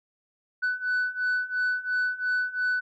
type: beating tone pair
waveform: sine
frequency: 1493 / 1495.9 Hz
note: F#6 / F#6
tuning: +15 / +19 cents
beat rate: 2.9 Hz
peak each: -27 / -25 dBFS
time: 0.62-2.81 s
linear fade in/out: 20 ms
effects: tanh soft clip ceiling -21 dBFS